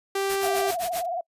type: tone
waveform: sawtooth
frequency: 392 Hz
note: G4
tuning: in tune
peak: -20 dBFS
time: 0.15-0.71 s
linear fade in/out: 5 ms
type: noise with tremolo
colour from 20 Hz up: white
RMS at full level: -31 dBFS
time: 0.29-1.06 s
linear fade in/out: 10 ms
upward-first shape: sine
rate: 7.7 Hz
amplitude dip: 100%
type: tone with vibrato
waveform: sine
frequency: 698.5 Hz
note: F5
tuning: in tune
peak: -26 dBFS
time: 0.43-1.21 s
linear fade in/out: 5 ms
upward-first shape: sine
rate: 19 Hz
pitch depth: 89 cents each way
effects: noise-tail reverb RT60 0.1 s tail -26 dB re dry + resampled to 32000 Hz